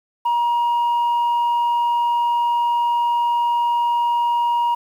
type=tone; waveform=sine; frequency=950 Hz; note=A#5; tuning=33 cents sharp; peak=-13 dBFS; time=0.25-4.75 s; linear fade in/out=10 ms; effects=tanh soft clip ceiling -15 dBFS + 8-bit